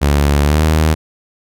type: tone with pitch glide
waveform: sawtooth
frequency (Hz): 71.9 to 78.41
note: D2 to D#2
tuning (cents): -36 to +14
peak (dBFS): -6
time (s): 0.01-0.95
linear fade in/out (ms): 20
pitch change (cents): +150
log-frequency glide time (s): 0.43-0.63
effects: none

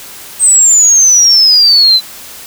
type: exponential sweep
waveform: sine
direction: down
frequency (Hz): 8360 to 3991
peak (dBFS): -3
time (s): 0.39-2.01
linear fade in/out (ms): 50
effects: white hiss -30 dBFS RMS until 2.46 s

